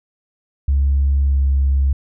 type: tone with pitch glide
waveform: sine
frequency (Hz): 69.3 to 68.35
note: C#2 to C#2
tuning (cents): 0 to -24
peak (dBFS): -11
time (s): 0.68-1.93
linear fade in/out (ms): 5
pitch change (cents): -24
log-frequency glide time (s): 1.26-1.4
effects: tanh soft clip ceiling -9 dBFS